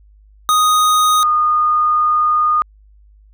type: tone pair in turn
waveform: square / sine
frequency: 1244.5 / 1225.9 Hz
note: D#6 / D#6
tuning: 0 / -26 cents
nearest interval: unison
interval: 26 cents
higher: first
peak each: -11 dBFS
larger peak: neither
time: 0.49-1.23 / 1.23-2.62 s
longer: second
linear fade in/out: 0 ms
effects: added 51 Hz sine -44 dBFS peak until 3.33 s